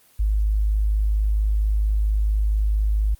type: tone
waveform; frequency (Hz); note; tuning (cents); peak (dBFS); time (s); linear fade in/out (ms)
sine; 52.2; G#1; +10; -17; 0.19-3.15; 10
effects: white hiss -56 dBFS RMS until 3.19 s + Opus 24 kbps